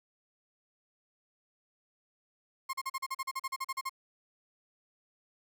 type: tone bursts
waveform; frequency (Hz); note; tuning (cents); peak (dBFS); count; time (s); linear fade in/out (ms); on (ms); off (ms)
35% pulse; 1068; C6; +35; -31; 15; 2.69-3.895; 10; 43; 40
effects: none